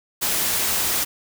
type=noise; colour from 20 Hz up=white; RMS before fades=-22 dBFS; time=0.21-1.05 s; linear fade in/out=20 ms; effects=none